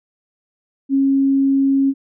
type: tone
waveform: sine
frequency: 272.7 Hz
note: C#4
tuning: 28 cents flat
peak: -12 dBFS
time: 0.89-1.94 s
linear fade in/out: 50 ms
effects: none